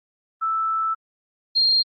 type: tone pair in turn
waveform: sine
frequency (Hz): 1318.5 / 4209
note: E6 / C8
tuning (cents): 0 / +9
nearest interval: octave + minor sixth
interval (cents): 2009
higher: second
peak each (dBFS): -20 / -15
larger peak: second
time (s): 0.41-0.95 / 1.55-1.83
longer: first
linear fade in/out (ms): 20
effects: Opus 24 kbps